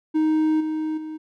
triangle tone with level steps, 312.1 Hz, D#4, 5 cents sharp, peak -15 / -21 / -28 dBFS, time 0.14-1.18 s, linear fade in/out 20 ms, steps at 0.6 / 0.97 s, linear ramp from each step 10 ms, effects none

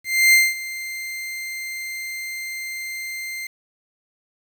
40% pulse tone with ADSR envelope, 2093 Hz, C7, in tune, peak -9 dBFS, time 0.04-3.47 s, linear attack 290 ms, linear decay 210 ms, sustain -18 dB, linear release 4 ms, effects 8-bit

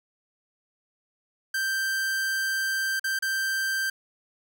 45% pulse tone with dropouts, 1568 Hz, G6, in tune, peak -25 dBFS, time 1.54-3.9 s, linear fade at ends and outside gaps 5 ms, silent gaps 2.996-3.041 / 3.19-3.223 s, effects none

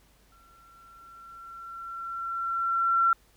sine tone with exponential growth, 1358 Hz, F6, 49 cents flat, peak -18 dBFS, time 0.32-3.13 s, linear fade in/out 2 ms, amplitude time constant 610 ms, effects added 50 Hz sine -63 dBFS peak until 3.36 s + pink hiss -63 dBFS RMS until 3.36 s

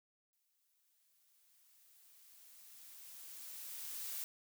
blue noise with exponential growth, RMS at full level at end -42 dBFS, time 0.33-4.24 s, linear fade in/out 0 ms, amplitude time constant 850 ms, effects none

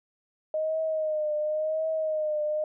sine tone with vibrato, 620 Hz, D#5, 6 cents flat, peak -25 dBFS, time 0.54-2.64 s, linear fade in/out 2 ms, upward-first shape triangle, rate 0.93 Hz, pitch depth 56 cents each way, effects none

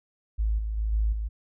sine tone with level steps, 53.7 Hz, A1, 41 cents flat, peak -22 / -27 / -24 / -21 / -27 dBFS, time 0.38-1.29 s, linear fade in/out 20 ms, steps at 0.58 / 0.77 / 0.92 / 1.12 s, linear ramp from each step 10 ms, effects none

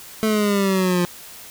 25% pulse exponential sweep, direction down, 220 to 174.61 Hz, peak -13 dBFS, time 0.23-1.05 s, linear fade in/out 0 ms, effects white hiss -40 dBFS RMS until 1.5 s

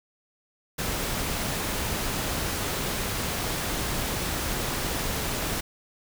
pink noise, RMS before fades -29 dBFS, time 0.78-5.61 s, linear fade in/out 10 ms, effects none

